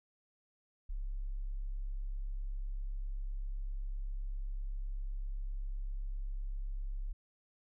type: tone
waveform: sine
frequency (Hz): 33.87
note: C#1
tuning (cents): -39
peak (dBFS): -35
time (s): 0.89-7.13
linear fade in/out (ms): 10
effects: none